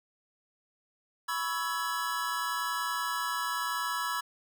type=chord; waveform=square; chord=C# minor seventh; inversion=third; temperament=equal with one note detuned; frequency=987.8 / 1108.7 / 1318.5 / 1688.3 Hz; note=B5 / C#6 / E6 / G#6; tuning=0 / 0 / 0 / +28 cents; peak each=-36 / -38 / -36 / -37 dBFS; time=1.28-4.21 s; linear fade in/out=10 ms; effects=none